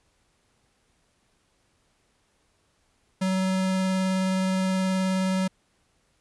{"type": "tone with vibrato", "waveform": "square", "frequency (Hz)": 188.3, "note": "F#3", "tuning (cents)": 31, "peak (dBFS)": -23, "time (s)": [3.21, 5.48], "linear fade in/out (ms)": 10, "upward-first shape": "sine", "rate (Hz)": 19, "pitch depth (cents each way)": 9, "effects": ["pink hiss -68 dBFS RMS until 6.2 s", "resampled to 24000 Hz"]}